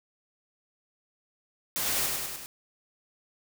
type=noise with echo; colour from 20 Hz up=white; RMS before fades=-30 dBFS; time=1.76-2.06 s; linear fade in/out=0 ms; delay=100 ms; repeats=4; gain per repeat=-3 dB; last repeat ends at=2.46 s; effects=none